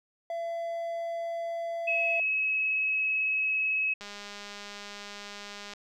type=tone; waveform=triangle; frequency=674 Hz; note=E5; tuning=38 cents sharp; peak=-29 dBFS; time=0.3-2.2 s; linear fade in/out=2 ms
type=tone with vibrato; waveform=sine; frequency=2569 Hz; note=E7; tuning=45 cents flat; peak=-25 dBFS; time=1.87-3.94 s; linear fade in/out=10 ms; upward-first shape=triangle; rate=18 Hz; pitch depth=12 cents each way
type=click train; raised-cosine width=0.2 ms; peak=-25 dBFS; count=353; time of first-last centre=4.01-5.735 s; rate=204 Hz
effects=none